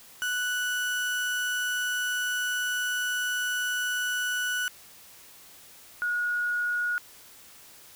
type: tone pair in turn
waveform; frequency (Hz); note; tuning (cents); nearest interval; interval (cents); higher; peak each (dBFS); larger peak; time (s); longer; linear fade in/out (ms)
35% pulse / sine; 1480 / 1448.7; F#6 / F#6; 0 / -37; unison; 37; first; -25; neither; 0.22-4.68 / 6.02-6.98; first; 0
effects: white hiss -51 dBFS RMS until 7.95 s